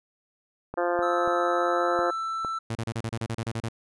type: clicks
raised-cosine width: 1 ms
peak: -20 dBFS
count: 5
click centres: 0.74 / 0.991 / 1.276 / 1.991 / 2.448 s
type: harmonic tone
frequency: 174.61 Hz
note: F3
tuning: in tune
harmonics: 2 / 3 / 4 / 5 / 6 / 7 / 8 / 9 / 10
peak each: -29 / -27 / -29 / -35 / -36 / -35 / -38 / -37 / -42 dBFS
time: 0.77-2.11 s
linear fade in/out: 10 ms
type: tone with pitch glide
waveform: triangle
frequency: 1300 to 1329.6 Hz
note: E6 to E6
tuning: -24 to +15 cents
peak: -26 dBFS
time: 1.02-2.59 s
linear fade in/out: 10 ms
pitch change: +39 cents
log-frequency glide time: 1.58-2.17 s
type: tone bursts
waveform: sawtooth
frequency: 113.8 Hz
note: A#2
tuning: 41 cents flat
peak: -24 dBFS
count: 12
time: 2.7-3.687 s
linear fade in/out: 5 ms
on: 52 ms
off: 33 ms
effects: resampled to 24000 Hz

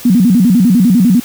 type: tone with vibrato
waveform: sine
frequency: 211.5 Hz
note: G#3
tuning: 32 cents sharp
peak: -5 dBFS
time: 0.05-1.2 s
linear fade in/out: 5 ms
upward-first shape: square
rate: 10 Hz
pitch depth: 240 cents each way
effects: white hiss -31 dBFS RMS until 1.24 s

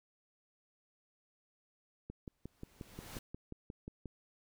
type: click train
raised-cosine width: 3 ms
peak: -31 dBFS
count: 12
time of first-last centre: 2.1-4.057 s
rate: 5.62 Hz
type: noise with exponential growth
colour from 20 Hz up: pink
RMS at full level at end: -46 dBFS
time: 2.27-3.19 s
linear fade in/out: 5 ms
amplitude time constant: 200 ms
effects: none

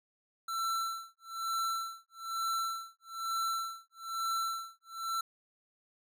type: tone with tremolo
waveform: square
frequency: 1341 Hz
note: E6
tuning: 29 cents sharp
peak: -31 dBFS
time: 0.48-5.21 s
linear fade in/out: 5 ms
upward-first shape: sine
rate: 1.1 Hz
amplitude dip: 100%
effects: none

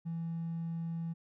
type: tone with hard clipping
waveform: triangle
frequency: 166.3 Hz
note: E3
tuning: 16 cents sharp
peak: -35 dBFS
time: 0.05-1.14 s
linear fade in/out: 20 ms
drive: 4 dB
effects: none

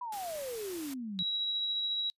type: exponential sweep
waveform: sine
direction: down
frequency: 1005 to 175 Hz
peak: -36 dBFS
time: 0.01-1.23 s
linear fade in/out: 5 ms
type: noise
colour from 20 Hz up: white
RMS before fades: -45 dBFS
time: 0.12-0.94 s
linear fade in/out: 5 ms
type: tone with tremolo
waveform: sine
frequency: 3875 Hz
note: B7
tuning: 34 cents flat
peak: -29 dBFS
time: 1.19-2.1 s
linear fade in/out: 0 ms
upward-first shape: triangle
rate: 14 Hz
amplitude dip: 25%
effects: noise-tail reverb RT60 0.1 s tail -26 dB re dry + resampled to 32000 Hz

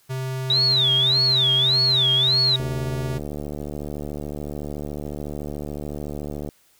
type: tone with pitch glide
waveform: square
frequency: 130.81 to 129.83 Hz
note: C3 to C3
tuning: 0 to -13 cents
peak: -26 dBFS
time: 0.09-3.19 s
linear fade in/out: 20 ms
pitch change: -13 cents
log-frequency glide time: 0.32-2.68 s
type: tone with vibrato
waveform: sine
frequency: 3758 Hz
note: A#7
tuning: 13 cents sharp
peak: -16 dBFS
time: 0.5-2.56 s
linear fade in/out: 2 ms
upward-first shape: sine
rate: 1.7 Hz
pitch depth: 260 cents each way
type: click train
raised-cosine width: 2 ms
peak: -18 dBFS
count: 288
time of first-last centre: 2.6-6.489 s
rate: 73.8 Hz
effects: white hiss -59 dBFS RMS until 6.79 s

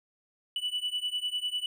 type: beating tone pair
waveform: triangle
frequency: 2960 / 2970 Hz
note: F#7 / F#7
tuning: 0 / +6 cents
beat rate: 10 Hz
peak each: -32 / -31 dBFS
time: 0.56-1.66 s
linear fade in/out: 2 ms
effects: none

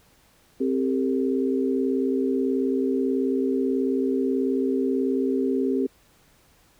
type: tone cluster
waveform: sine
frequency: 263.5 / 395 / 453.4 Hz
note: C4 / G4 / A#4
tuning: +12 / +13 / -48 cents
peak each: -23 / -25 / -30 dBFS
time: 0.6-5.87 s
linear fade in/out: 10 ms
effects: pink hiss -59 dBFS RMS until 6.79 s

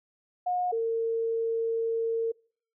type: tone pair in turn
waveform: sine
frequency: 721 / 455.5 Hz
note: F#5 / A#4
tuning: -45 / -40 cents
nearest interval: minor sixth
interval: 795 cents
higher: first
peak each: -25 dBFS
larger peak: neither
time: 0.46-0.72 / 0.72-2.32 s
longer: second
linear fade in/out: 10 ms
effects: noise-tail reverb RT60 0.5 s tail -26 dB re dry

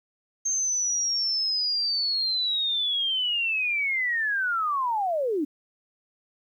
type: linear sweep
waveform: sine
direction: down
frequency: 6390 to 271.7 Hz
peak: -23 dBFS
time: 0.45-5.45 s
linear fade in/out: 10 ms
effects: 10-bit

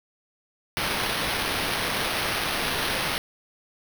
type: noise with sample-and-hold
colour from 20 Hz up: violet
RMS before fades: -27 dBFS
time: 0.77-3.18 s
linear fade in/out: 0 ms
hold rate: 7350 Hz
effects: none

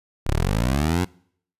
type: linear sweep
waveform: 15% pulse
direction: up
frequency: 30.07 to 93 Hz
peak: -13 dBFS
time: 0.26-1.05 s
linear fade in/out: 10 ms
effects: noise-tail reverb RT60 0.6 s tail -24 dB re dry + resampled to 32000 Hz

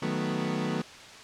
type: chord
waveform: 30% pulse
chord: B dominant seventh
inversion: first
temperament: equal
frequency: 155.56 / 185 / 220 / 246.9 Hz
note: D#3 / F#3 / A3 / B3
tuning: 0 / 0 / 0 / 0 cents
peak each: -31 dBFS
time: 0.02-0.82 s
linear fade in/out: 5 ms
effects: white hiss -46 dBFS RMS until 1.23 s + low-pass 5000 Hz 12 dB/octave

